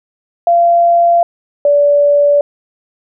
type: tone pair in turn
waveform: sine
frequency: 687 / 577.7 Hz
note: F5 / D5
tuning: -29 / -29 cents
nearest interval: minor third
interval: 300 cents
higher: first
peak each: -6 dBFS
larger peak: neither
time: 0.47-1.23 / 1.65-2.41 s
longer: neither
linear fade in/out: 2 ms
effects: none